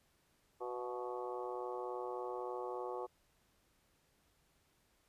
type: harmonic tone with a mistuned harmonic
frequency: 123.47 Hz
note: B2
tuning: in tune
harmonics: 3 / 4 / 5 / 6 / 7 / 8 / 9 / 10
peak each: -44 / -44 / -52 / -49 / -47 / -58 / -49 / -59 dBFS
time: 0.6-3.07 s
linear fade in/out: 20 ms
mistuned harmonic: 6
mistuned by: -42 cents
effects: pink hiss -74 dBFS RMS until 5.08 s + resampled to 32000 Hz